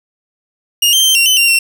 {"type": "tone with pitch steps", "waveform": "sawtooth", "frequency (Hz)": [2844, 3146, 3124, 2753, 3038, 2768, 2720], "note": ["F7", "G7", "G7", "F7", "F#7", "F7", "F7"], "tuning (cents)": [31, 6, -7, -25, 45, -16, -46], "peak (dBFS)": -5, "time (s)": [0.82, 1.59], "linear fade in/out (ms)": 5, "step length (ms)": 110, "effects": []}